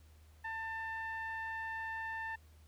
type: tone with low-pass filter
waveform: sawtooth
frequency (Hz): 894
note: A5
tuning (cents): +27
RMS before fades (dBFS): -41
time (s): 0.44-2.36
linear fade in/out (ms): 10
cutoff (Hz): 1900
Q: 3.4
effects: added 77 Hz sine -58 dBFS peak until 2.67 s + pink hiss -69 dBFS RMS until 2.67 s